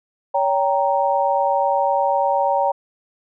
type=chord; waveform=sine; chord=G diminished; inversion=second; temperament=equal with one note detuned; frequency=564.4 / 784 / 932.3 Hz; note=Db5 / G5 / Bb5; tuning=+31 / 0 / 0 cents; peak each=-20 dBFS; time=0.34-2.72 s; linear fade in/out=10 ms; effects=none